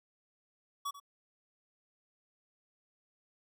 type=tone with echo; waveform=square; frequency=1133 Hz; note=C#6; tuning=37 cents sharp; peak=-35 dBFS; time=0.85-0.91 s; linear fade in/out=10 ms; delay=91 ms; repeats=1; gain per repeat=-14 dB; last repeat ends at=1.001 s; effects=none